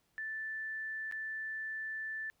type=tone with dropouts; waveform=sine; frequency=1760 Hz; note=A6; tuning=in tune; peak=-37 dBFS; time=0.18-2.3 s; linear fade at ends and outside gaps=0 ms; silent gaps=1.113-1.123 s; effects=pink hiss -75 dBFS RMS until 2.4 s